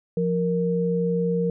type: tone pair together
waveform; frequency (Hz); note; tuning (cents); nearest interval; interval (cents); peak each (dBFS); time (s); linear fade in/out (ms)
sine; 174.63 / 466.2; F3 / A#4; 0 / 0; octave + perfect fourth; 1700; -23 / -23; 0.17-1.5; 2
effects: none